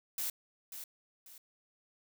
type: noise with echo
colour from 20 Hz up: blue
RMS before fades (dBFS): -36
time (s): 0.18-0.3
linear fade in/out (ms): 2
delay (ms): 540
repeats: 2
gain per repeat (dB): -9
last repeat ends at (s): 1.38
effects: none